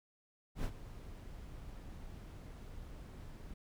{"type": "noise with ADSR envelope", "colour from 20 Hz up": "brown", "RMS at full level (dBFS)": -35, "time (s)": [0.55, 3.54], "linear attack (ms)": 89, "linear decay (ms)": 64, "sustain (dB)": -14, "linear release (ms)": 5, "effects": []}